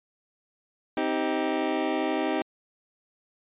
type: chord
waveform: 25% pulse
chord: C minor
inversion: none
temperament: just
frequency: 261.6 / 314 / 392.4 Hz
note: C4 / Eb4 / G4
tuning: 0 / +16 / +2 cents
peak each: -27 / -24 / -27 dBFS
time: 0.97-2.42 s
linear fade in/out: 2 ms
effects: resampled to 8000 Hz